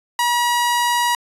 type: tone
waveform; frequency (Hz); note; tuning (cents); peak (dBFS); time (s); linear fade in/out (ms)
sawtooth; 961; B5; -48; -12; 0.19-1.15; 2
effects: resampled to 32000 Hz